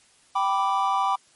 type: chord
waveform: triangle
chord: G major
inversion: none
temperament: equal with one note detuned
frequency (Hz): 780.4 / 987.8 / 1174.7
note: G5 / B5 / D6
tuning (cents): -8 / 0 / 0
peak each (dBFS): -23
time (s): 0.35-1.16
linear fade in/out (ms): 10
effects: white hiss -58 dBFS RMS until 1.35 s + MP3 48 kbps